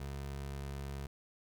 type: tone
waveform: 25% pulse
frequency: 69.3 Hz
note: C#2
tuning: in tune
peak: -36 dBFS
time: 0-1.07 s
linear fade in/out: 5 ms
effects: none